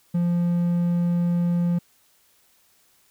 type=tone; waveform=triangle; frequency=173.5 Hz; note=F3; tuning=11 cents flat; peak=-17 dBFS; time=0.14-1.79 s; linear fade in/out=10 ms; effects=white hiss -61 dBFS RMS until 3.1 s